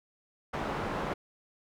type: low-pass noise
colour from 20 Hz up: white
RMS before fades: -34 dBFS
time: 0.53-1.14 s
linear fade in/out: 10 ms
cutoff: 1000 Hz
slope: 12 dB/octave
effects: none